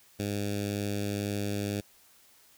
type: tone with notch filter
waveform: 10% pulse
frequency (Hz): 102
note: G#2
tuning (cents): -31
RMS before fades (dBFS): -32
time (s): 0.19-1.81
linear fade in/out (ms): 10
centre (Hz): 1100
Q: 0.56
effects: white hiss -60 dBFS RMS until 2.57 s